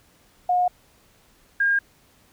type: tone pair in turn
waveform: sine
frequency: 720 / 1616.3 Hz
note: F#5 / G#6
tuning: -47 / -47 cents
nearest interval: octave + major second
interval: 1400 cents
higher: second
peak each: -17 dBFS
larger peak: neither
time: 0.49-0.68 / 1.6-1.79 s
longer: neither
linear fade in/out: 5 ms
effects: pink hiss -58 dBFS RMS until 2.32 s